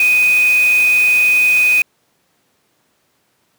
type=tone in noise; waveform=sine; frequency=2495 Hz; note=D#7; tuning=4 cents sharp; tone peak=-9 dBFS; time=0-1.82 s; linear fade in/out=2 ms; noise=white; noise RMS=-27 dBFS; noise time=0-1.82 s; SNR=+15 dB; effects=pink hiss -61 dBFS RMS until 3.58 s + high-pass 150 Hz 12 dB/octave